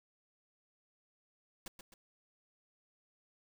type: noise with echo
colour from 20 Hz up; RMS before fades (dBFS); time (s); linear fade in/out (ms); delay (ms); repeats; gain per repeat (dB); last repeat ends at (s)
pink; -45; 1.66-1.68; 2; 130; 2; -7; 1.94
effects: none